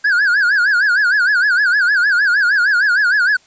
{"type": "tone with vibrato", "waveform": "triangle", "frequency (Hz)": 1556, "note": "G6", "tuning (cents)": -13, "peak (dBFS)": -9, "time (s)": [0.04, 3.37], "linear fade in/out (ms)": 10, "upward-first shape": "sine", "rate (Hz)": 6.5, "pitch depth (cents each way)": 170, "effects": ["white hiss -51 dBFS RMS until 3.46 s", "resampled to 16000 Hz"]}